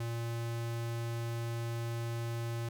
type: tone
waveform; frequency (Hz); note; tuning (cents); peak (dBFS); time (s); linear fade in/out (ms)
square; 116.54; A#2; 0; -35; 0-2.69; 5
effects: none